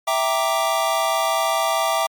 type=chord; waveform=square; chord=E half-diminished seventh; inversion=none; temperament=equal; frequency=659.3 / 784 / 932.3 / 1174.7 Hz; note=E5 / G5 / Bb5 / D6; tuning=0 / 0 / 0 / 0 cents; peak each=-23 / -25 / -27 / -24 dBFS; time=0.07-2.07 s; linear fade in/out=10 ms; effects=MP3 96 kbps